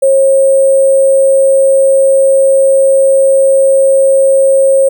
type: tone with sample-and-hold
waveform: sine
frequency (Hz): 540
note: C#5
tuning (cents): -45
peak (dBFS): -4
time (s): 0.02-4.89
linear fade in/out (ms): 10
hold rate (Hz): 8820
effects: none